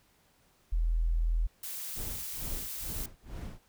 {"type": "tone", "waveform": "sine", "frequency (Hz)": 41.2, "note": "E1", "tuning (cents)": 0, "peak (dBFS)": -25, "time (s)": [0.72, 1.47], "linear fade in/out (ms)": 10}
{"type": "noise", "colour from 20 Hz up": "blue", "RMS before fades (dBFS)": -39, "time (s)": [1.63, 3.06], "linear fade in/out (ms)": 5}
{"type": "noise with tremolo", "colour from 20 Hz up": "brown", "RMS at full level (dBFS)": -38, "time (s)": [1.94, 3.61], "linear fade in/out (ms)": 50, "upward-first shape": "sine", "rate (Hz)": 2.2, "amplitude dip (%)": 100}
{"effects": ["pink hiss -67 dBFS RMS until 3.68 s"]}